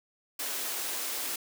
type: high-pass noise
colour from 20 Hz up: white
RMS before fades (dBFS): -34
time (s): 0.39-1.36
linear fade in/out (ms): 5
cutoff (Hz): 240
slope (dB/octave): 48
effects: none